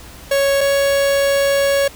45% pulse tone pair in turn, 554.4 / 557 Hz, C#5 / C#5, 0 / +8 cents, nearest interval unison, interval 8 cents, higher second, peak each -13 dBFS, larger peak neither, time 0.31-0.61 / 0.61-1.88 s, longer second, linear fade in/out 5 ms, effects added 60 Hz sine -42 dBFS peak until 1.95 s + pink hiss -39 dBFS RMS until 1.95 s

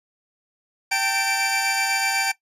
20% pulse tone cluster, 779 / 898 / 2329 Hz, G5 / A5 / D7, -11 / +35 / -15 cents, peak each -19 / -24 / -19 dBFS, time 0.91-2.32 s, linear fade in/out 10 ms, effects noise-tail reverb RT60 0.1 s tail -17 dB re dry + resampled to 32000 Hz

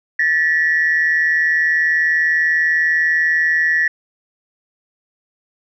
sine tone pair together, 1760 / 1920.1 Hz, A6 / B6, 0 / -49 cents, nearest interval major second, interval 151 cents, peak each -15 dBFS, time 0.19-3.88 s, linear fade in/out 5 ms, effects tanh soft clip ceiling -6 dBFS

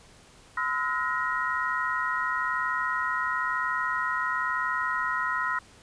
sine tone cluster, 1017 / 1290 / 1431 / 1884 Hz, C6 / E6 / F6 / A#6, -50 / -38 / +42 / +18 cents, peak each -31 dBFS, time 0.57-5.59 s, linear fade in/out 5 ms, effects pink hiss -54 dBFS RMS until 5.82 s + resampled to 22050 Hz

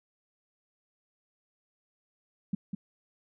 sine tone with echo, 196 Hz, G3, in tune, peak -25 dBFS, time 2.53-2.55 s, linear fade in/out 5 ms, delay 200 ms, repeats 1, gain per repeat -5 dB, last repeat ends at 2.75 s, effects none

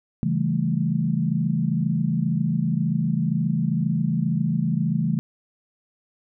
sine chord, A dominant seventh, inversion first, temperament just, 137.5 / 165 / 198 / 220 Hz, C#3 / E3 / G3 / A3, -14 / +2 / +18 / 0 cents, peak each -26 / -23 / -28 / -26 dBFS, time 0.23-5.19 s, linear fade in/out 0 ms, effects none

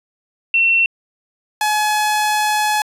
sine / sawtooth tone pair in turn, 2710 / 848.2 Hz, E7 / G#5, +47 / +36 cents, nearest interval octave + minor sixth, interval 2011 cents, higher first, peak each -11 dBFS, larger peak neither, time 0.54-0.86 / 1.61-2.82 s, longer second, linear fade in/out 2 ms, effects resampled to 32000 Hz

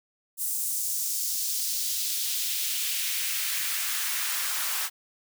white noise with high-pass filter sweep, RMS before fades -29 dBFS, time 0.37-4.9 s, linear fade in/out 50 ms, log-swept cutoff 8800 to 1000 Hz, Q 1.3, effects none

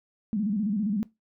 sine tone with vibrato, 207.7 Hz, G#3, in tune, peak -24 dBFS, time 0.33-1.03 s, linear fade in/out 0 ms, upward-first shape square, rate 15 Hz, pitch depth 110 cents each way, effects noise-tail reverb RT60 0.2 s tail -20 dB re dry

